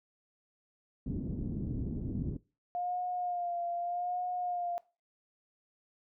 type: low-pass noise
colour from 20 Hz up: white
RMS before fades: -36 dBFS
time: 1.06-2.37 s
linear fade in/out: 5 ms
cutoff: 260 Hz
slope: 24 dB/octave
type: tone with vibrato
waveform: sine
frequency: 707 Hz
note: F5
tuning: 21 cents sharp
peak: -32 dBFS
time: 2.75-4.78 s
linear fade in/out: 0 ms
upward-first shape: sine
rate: 0.82 Hz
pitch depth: 37 cents each way
effects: noise-tail reverb RT60 0.3 s tail -20 dB re dry